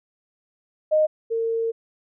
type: tone pair in turn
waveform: sine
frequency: 618 / 455.4 Hz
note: D#5 / A#4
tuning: -12 / -40 cents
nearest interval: perfect fourth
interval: 528 cents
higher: first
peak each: -15 / -21 dBFS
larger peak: first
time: 0.91-1.07 / 1.3-1.72 s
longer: second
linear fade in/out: 20 ms
effects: none